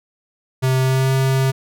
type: tone with pitch glide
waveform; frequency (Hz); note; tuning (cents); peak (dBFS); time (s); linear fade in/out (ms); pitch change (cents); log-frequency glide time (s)
square; 130.6 to 133.11; C3 to C3; -3 to +30; -15; 0.62-1.52; 20; +33; 0.8-1.13
effects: none